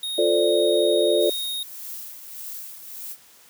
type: tone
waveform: square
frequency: 3729 Hz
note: A#7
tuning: in tune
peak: -27 dBFS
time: 0.03-1.63 s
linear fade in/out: 2 ms
type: chord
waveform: sine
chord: D minor seventh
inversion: first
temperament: equal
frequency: 349.2 / 440 / 523.3 / 587.3 Hz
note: F4 / A4 / C5 / D5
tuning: 0 / 0 / 0 / 0 cents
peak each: -22 / -22 / -26 / -21 dBFS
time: 0.18-1.3 s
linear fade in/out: 5 ms
type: noise with tremolo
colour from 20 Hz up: violet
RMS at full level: -34 dBFS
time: 1.18-3.17 s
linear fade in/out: 50 ms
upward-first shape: triangle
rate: 1.7 Hz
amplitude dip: 65%
effects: white hiss -52 dBFS RMS until 3.49 s + high-pass 80 Hz 12 dB/octave